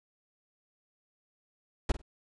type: noise with echo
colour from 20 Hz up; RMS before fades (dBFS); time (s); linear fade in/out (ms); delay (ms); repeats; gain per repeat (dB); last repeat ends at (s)
brown; -25; 1.89-1.92; 5; 49; 2; -15; 2.018
effects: resampled to 22050 Hz